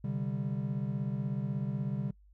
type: chord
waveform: triangle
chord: C suspended second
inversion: none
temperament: just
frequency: 130.81 / 147.16 / 196.22 Hz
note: C3 / D3 / G3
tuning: 0 / +4 / +2 cents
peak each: -33 / -34 / -34 dBFS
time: 0.04-2.11 s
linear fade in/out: 5 ms
effects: noise-tail reverb RT60 0.1 s tail -24 dB re dry + added 50 Hz sine -57 dBFS peak until 2.33 s

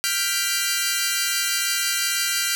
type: chord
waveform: 10% pulse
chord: G dominant seventh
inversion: third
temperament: equal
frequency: 1396.9 / 1568 / 1975.5 / 2349 Hz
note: F6 / G6 / B6 / D7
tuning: 0 / 0 / 0 / 0 cents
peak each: -18 dBFS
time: 0.04-2.55 s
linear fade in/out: 0 ms
effects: none

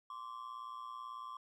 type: ring-modulated tone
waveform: triangle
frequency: 1100 Hz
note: C#6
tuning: 14 cents flat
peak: -39 dBFS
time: 0.1-1.37 s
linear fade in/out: 2 ms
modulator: 59.1 Hz
effects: none

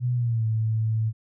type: tone with pitch glide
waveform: sine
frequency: 123.47 to 110.64 Hz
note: B2 to A2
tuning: 0 to +10 cents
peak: -21 dBFS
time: 0-1.13 s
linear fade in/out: 50 ms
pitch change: -190 cents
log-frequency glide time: 0.14-0.45 s
effects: none

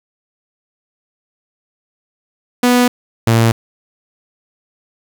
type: tone pair in turn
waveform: sawtooth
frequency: 246.1 / 114.48 Hz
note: B3 / A#2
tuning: -6 / -31 cents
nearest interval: octave + minor second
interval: 1325 cents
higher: first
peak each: -5 dBFS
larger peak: neither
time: 2.63-2.88 / 3.27-3.52 s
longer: neither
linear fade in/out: 5 ms
effects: 7-bit

